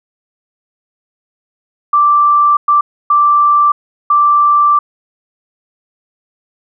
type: tone bursts at uneven times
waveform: sine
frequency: 1173 Hz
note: D6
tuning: 2 cents flat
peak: -6 dBFS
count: 4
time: 1.93-2.57 / 2.68-2.81 / 3.1-3.72 / 4.1-4.79 s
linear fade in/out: 5 ms
effects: none